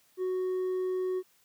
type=tone with hard clipping; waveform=sine; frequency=370 Hz; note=F#4; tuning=in tune; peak=-29 dBFS; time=0.17-1.23 s; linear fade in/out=50 ms; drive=2 dB; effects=white hiss -66 dBFS RMS until 1.44 s + high-pass 80 Hz 12 dB/octave